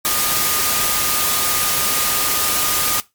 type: tone in noise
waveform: sine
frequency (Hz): 1224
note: D#6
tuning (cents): -29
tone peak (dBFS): -27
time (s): 0.05-3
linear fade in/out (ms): 0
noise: white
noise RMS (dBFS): -18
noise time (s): 0.05-3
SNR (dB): -12
effects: noise-tail reverb RT60 0.2 s tail -19 dB re dry + MP3 96 kbps